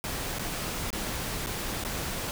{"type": "noise with dropouts", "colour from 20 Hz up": "pink", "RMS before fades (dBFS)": -33, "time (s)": [0.04, 2.31], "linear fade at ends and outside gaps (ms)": 0, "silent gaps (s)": [[0.386, 0.394], [0.904, 0.929], [1.461, 1.47], [1.838, 1.849]], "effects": []}